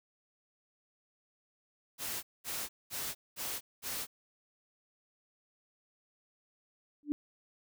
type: noise bursts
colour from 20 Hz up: white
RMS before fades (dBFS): -38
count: 5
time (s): 1.98-4.07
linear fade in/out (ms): 50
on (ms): 250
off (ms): 210
type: tone with exponential growth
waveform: sine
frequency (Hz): 293.7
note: D4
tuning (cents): 0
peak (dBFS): -24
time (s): 7.03-7.12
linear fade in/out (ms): 0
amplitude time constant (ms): 18
effects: none